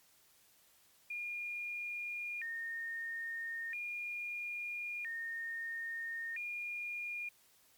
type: tone with vibrato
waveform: sine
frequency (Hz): 2109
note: C7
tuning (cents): +13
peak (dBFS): -38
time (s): 1.1-7.29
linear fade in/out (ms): 5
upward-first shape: square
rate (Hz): 0.38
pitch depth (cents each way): 240
effects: white hiss -67 dBFS RMS until 7.77 s + MP3 96 kbps